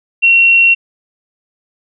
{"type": "tone", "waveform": "sine", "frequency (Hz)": 2732, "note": "F7", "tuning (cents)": -39, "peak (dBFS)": -5, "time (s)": [0.22, 0.75], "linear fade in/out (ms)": 20, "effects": []}